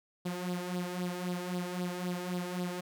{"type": "tone with flanger", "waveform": "sawtooth", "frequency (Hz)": 179, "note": "F3", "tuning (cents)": 43, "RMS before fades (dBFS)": -36, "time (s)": [0.25, 2.81], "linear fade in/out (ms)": 10, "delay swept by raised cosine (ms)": [0.22, 2.42], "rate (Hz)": 3.8, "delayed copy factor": 0.65, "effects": []}